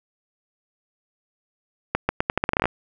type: accelerating click train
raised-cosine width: 0.5 ms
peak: -4 dBFS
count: 13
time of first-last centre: 1.95-2.656 s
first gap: 140 ms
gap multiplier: 0.82
effects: none